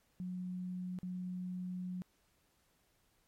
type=tone with dropouts; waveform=sine; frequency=181.7 Hz; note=F#3; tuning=31 cents flat; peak=-38 dBFS; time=0.2-2.02 s; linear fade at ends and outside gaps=0 ms; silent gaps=0.988-1.031 s; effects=pink hiss -74 dBFS RMS until 3.27 s + MP3 64 kbps